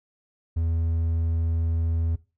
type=tone; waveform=triangle; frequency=82.41 Hz; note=E2; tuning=in tune; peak=-20 dBFS; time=0.56-2.16 s; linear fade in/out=10 ms; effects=noise-tail reverb RT60 0.3 s tail -19 dB re dry